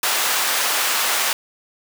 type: high-pass noise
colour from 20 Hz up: pink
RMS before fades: -20 dBFS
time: 0.03-1.33 s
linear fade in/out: 2 ms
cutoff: 910 Hz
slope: 12 dB/octave
effects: none